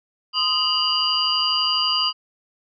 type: tone cluster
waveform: sine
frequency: 1036 / 1246 / 2859 / 3011 / 4773 Hz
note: C6 / D#6 / F7 / F#7 / D8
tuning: -17 / +2 / +40 / +30 / +27 cents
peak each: -29 / -26 / -23 / -26 / -21 dBFS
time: 0.33-2.13 s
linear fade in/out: 50 ms
effects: MP3 96 kbps